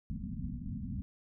white low-pass noise, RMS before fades -39 dBFS, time 0.1-1.02 s, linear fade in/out 0 ms, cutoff 250 Hz, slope 96 dB/octave, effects none

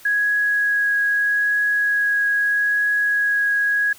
sine tone with vibrato, 1661.2 Hz, G#6, in tune, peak -16 dBFS, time 0.05-3.93 s, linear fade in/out 5 ms, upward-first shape triangle, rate 0.79 Hz, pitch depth 9 cents each way, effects white hiss -46 dBFS RMS until 3.98 s

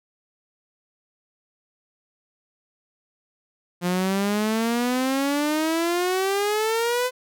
sawtooth exponential sweep, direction up, 174.61 to 509 Hz, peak -17 dBFS, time 3.81-7.11 s, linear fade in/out 50 ms, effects none

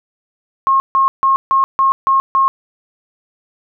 sine tone bursts, 1078 Hz, C#6, 49 cents flat, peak -9 dBFS, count 7, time 0.67-2.48 s, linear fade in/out 0 ms, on 130 ms, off 150 ms, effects none

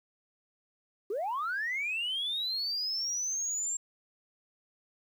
sine linear sweep, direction up, 370 to 7459 Hz, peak -29 dBFS, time 1.1-3.77 s, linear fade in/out 5 ms, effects tanh soft clip ceiling -27 dBFS + 10-bit

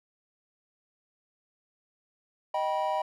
triangle chord, Eb augmented, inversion none, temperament just, 622.3 / 777.8 / 972.3 Hz, Eb5 / G5 / B5, 0 / -14 / -27 cents, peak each -29 dBFS, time 2.54-3.02 s, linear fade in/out 5 ms, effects none

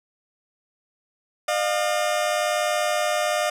sawtooth tone pair together, 606 / 707 Hz, D#5 / F5, -46 / +21 cents, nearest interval minor third, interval 267 cents, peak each -19 / -21 dBFS, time 1.48-3.5 s, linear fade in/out 5 ms, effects low-pass 11000 Hz 12 dB/octave + 9-bit

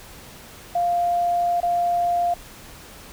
sine tone with dropouts, 698.5 Hz, F5, in tune, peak -18 dBFS, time 0.75-2.34 s, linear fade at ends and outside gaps 5 ms, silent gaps 1.604-1.629 s, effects pink hiss -43 dBFS RMS until 3.12 s

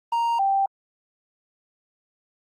triangle / sine tone pair in turn, 932.3 / 784 Hz, A#5 / G5, 0 / 0 cents, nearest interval minor third, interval 300 cents, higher first, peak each -18 dBFS, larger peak neither, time 0.12-0.39 / 0.39-0.66 s, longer neither, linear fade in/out 5 ms, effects Opus 24 kbps

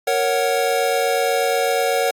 square chord, F# major, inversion first, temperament equal, 466.2 / 554.4 / 740 Hz, A#4 / C#5 / F#5, 0 / 0 / 0 cents, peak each -22 dBFS, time 0.07-2.11 s, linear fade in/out 5 ms, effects AAC 64 kbps

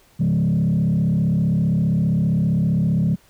sine tone with frequency modulation, 166.1 Hz, E3, 13 cents sharp, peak -14 dBFS, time 0.19-3.16 s, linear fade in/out 20 ms, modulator 35.2 Hz, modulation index 1.2, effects tanh soft clip ceiling -13 dBFS + pink hiss -55 dBFS RMS until 3.29 s

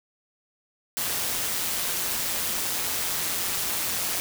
white noise with amplitude modulation, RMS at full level -26 dBFS, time 0.97-4.2 s, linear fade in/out 0 ms, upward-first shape sine, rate 177 Hz, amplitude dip 40%, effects none

